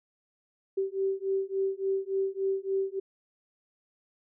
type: beating tone pair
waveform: sine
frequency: 385.6 / 389.1 Hz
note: G4 / G4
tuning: -28 / -13 cents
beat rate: 3.5 Hz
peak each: -30 dBFS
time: 0.77-3 s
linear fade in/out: 10 ms
effects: none